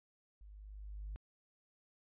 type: tone with level ramp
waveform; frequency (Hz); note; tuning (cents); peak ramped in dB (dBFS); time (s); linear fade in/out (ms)
sine; 51; G#1; -31; -53 to -39; 0.41-1.16; 0
effects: tanh soft clip ceiling -38 dBFS + resampled to 8000 Hz